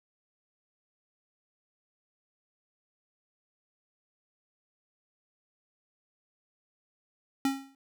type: tone with exponential decay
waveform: square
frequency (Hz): 271.7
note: C#4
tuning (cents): -35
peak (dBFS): -23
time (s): 7.45-7.75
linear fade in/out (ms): 2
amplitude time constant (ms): 64
effects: none